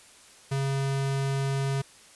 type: tone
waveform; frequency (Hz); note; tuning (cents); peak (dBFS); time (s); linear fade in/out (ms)
square; 136.8; C#3; -23; -26; 0.51-1.82; 10
effects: white hiss -53 dBFS RMS until 2.15 s + resampled to 24000 Hz